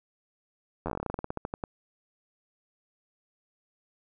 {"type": "slowing click train", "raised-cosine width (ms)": 1, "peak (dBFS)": -18, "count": 20, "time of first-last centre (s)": [0.86, 1.638], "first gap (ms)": 11, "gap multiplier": 1.13, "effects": []}